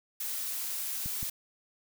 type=noise; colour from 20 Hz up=blue; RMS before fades=-35 dBFS; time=0.2-1.3 s; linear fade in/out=5 ms
type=clicks; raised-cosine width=5 ms; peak=-27 dBFS; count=2; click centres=1.06 / 1.229 s
effects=none